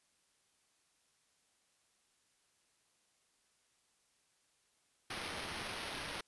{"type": "noise with sample-and-hold", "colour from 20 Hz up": "violet", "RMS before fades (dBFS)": -43, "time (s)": [5.1, 6.21], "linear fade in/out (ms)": 5, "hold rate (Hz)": 7350, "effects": ["white hiss -75 dBFS RMS until 6.27 s", "resampled to 24000 Hz"]}